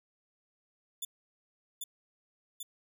10% pulse tone with echo, 3500 Hz, A7, 10 cents flat, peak -27 dBFS, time 1.02-1.05 s, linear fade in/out 5 ms, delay 790 ms, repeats 2, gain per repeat -2 dB, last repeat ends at 2.63 s, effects none

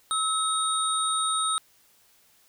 sine tone cluster, 1289 / 3749 / 8860 Hz, E6 / A#7 / C#9, -39 / +9 / -2 cents, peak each -26 / -29 / -29 dBFS, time 0.11-1.58 s, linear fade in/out 0 ms, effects white hiss -61 dBFS RMS until 2.48 s

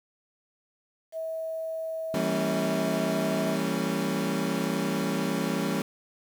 sine tone, 646 Hz, E5, 35 cents flat, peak -30 dBFS, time 1.12-3.58 s, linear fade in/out 50 ms
30% pulse chord, E diminished seventh, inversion none, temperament equal with one note detuned, 164.81 / 196 / 228.4 / 277.2 Hz, E3 / G3 / Bb3 / Db4, 0 / 0 / -35 / 0 cents, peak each -30 / -28 / -30 / -29 dBFS, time 2.14-5.82 s, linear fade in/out 2 ms
effects 9-bit

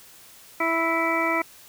harmonic tone, 329.6 Hz, E4, in tune, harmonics 1 / 2 / 3 / 4 / 6 / 7, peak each -28 / -28 / -28 / -28 / -28 / -28 dBFS, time 0.6-1.42 s, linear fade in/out 5 ms, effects white hiss -49 dBFS RMS until 1.68 s

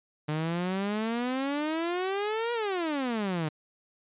sawtooth exponential two-way sweep, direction up then down, 149.3 to 481.8 to 149.3 Hz, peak -24 dBFS, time 0.28-3.49 s, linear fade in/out 10 ms, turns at 2.53 s, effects resampled to 8000 Hz

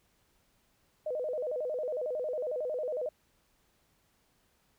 sine tone with vibrato, 554.4 Hz, C#5, in tune, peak -31 dBFS, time 1.06-3.09 s, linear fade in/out 5 ms, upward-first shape square, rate 11 Hz, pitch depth 180 cents each way, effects pink hiss -71 dBFS RMS until 4.78 s

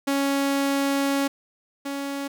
sawtooth tone pair in turn, 277.5 / 279 Hz, C#4 / C#4, +2 / +11 cents, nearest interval unison, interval 9 cents, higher second, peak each -17 / -24 dBFS, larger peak first, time 0.07-1.28 / 1.85-2.28 s, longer first, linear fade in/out 10 ms, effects none

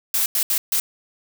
blue noise bursts at uneven times, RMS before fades -20 dBFS, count 4, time 0.14-0.26 / 0.35-0.43 / 0.5-0.58 / 0.72-0.8 s, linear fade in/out 2 ms, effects none

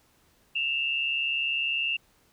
sine tone pair together, 2660 / 2800 Hz, E7 / F7, +15 / +4 cents, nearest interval minor second, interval 89 cents, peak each -28 dBFS, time 0.55-1.97 s, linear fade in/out 10 ms, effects pink hiss -64 dBFS RMS until 2.32 s

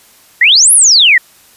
sine exponential two-way sweep, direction up then down, 1825 to 11380 to 1825 Hz, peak -3 dBFS, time 0.41-1.18 s, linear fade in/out 5 ms, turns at 0.73 s, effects white hiss -44 dBFS RMS until 1.56 s + resampled to 32000 Hz

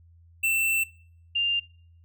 square / sine tone pair in turn, 2678 / 2796 Hz, E7 / F7, +27 / +1 cents, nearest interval minor second, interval 74 cents, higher second, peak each -22 dBFS, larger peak neither, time 0.43-0.84 / 1.35-1.6 s, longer first, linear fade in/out 10 ms, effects noise-tail reverb RT60 0.6 s tail -25 dB re dry + added 84 Hz sine -52 dBFS peak until 2.04 s

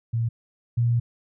sine tone pair in turn, 115.5 / 118.54 Hz, A#2 / A#2, -16 / +29 cents, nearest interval unison, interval 45 cents, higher second, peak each -21 / -18 dBFS, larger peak second, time 0.13-0.29 / 0.77-1 s, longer second, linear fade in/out 10 ms, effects none

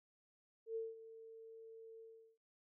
sine tone with ADSR envelope, 449.6 Hz, A4, 37 cents sharp, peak -38 dBFS, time 0.66-2.38 s, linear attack 98 ms, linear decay 190 ms, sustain -15 dB, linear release 380 ms, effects none

